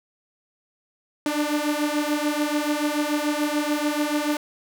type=beating tone pair; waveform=sawtooth; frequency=293.7 / 300.6 Hz; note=D4 / D4; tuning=0 / +40 cents; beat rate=6.9 Hz; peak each=-21 dBFS; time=1.26-4.37 s; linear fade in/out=2 ms; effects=none